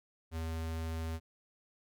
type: tone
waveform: square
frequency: 81.2 Hz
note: E2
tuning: 26 cents flat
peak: -36 dBFS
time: 0.31-1.2 s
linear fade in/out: 50 ms
effects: none